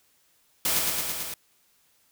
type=noise with echo; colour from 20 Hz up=white; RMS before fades=-25 dBFS; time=0.65-0.79 s; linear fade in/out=2 ms; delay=110 ms; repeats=5; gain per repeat=-2 dB; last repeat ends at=1.34 s; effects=white hiss -65 dBFS RMS until 2.11 s